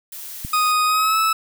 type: noise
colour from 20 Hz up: blue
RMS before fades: -34 dBFS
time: 0.12-0.72 s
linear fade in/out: 5 ms
type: click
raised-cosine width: 5 ms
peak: -17 dBFS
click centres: 0.449 s
type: tone with pitch glide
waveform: 40% pulse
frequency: 1244.5 to 1305.6 Hz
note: D#6 to E6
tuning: 0 to -17 cents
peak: -15 dBFS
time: 0.53-1.33 s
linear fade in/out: 5 ms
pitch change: +83 cents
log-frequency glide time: 0.86-1.18 s
effects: none